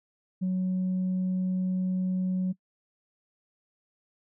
sine tone, 185 Hz, F#3, in tune, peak -23 dBFS, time 0.41-2.53 s, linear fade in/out 20 ms, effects noise-tail reverb RT60 0.1 s tail -23 dB re dry + tanh soft clip ceiling -23 dBFS

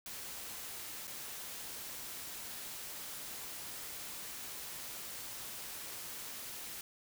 white noise with dropouts, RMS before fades -45 dBFS, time 0.06-6.81 s, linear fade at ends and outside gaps 2 ms, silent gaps 1.072-1.076 s, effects none

